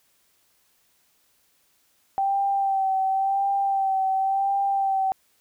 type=tone with vibrato; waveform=sine; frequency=779 Hz; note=G5; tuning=11 cents flat; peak=-20 dBFS; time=2.18-5.12 s; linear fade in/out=0 ms; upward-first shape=sine; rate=0.93 Hz; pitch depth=30 cents each way; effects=white hiss -65 dBFS RMS until 5.4 s